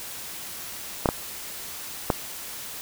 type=clicks; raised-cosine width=1 ms; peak=-5 dBFS; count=3; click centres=1.058 / 1.089 / 2.102 s; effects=white hiss -37 dBFS RMS until 2.81 s